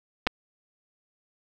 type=clicks; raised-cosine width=0.3 ms; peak=-8 dBFS; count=2; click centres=0.268 / 0.272 s; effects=none